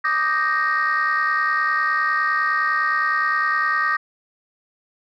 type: chord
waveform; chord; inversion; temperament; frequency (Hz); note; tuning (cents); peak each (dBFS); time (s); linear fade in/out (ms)
sine; Eb major seventh; third; equal; 1174.7 / 1244.5 / 1568 / 1864.7; D6 / Eb6 / G6 / Bb6; 0 / 0 / 0 / 0; -23 / -22 / -24 / -20; 0.04-3.97; 10
effects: tanh soft clip ceiling -12 dBFS